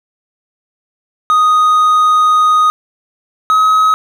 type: tone pair in turn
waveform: triangle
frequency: 1244.5 / 1272.9 Hz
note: D#6 / D#6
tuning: 0 / +39 cents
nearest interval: unison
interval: 39 cents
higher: second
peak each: -5 dBFS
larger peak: neither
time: 1.3-2.7 / 3.5-3.94 s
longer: first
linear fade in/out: 0 ms
effects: none